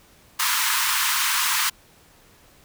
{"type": "high-pass noise", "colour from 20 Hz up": "pink", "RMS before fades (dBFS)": -22, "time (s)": [0.39, 1.7], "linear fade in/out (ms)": 10, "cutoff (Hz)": 920, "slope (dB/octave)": 96, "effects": ["pink hiss -54 dBFS RMS until 2.64 s"]}